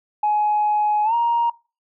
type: tone with pitch glide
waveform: sine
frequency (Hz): 841 to 938.6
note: G#5 to A#5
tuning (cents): +22 to +12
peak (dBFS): -15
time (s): 0.23-1.5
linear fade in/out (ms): 5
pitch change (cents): +190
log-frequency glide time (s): 1.04-1.14
effects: noise-tail reverb RT60 0.3 s tail -22 dB re dry + tanh soft clip ceiling -12 dBFS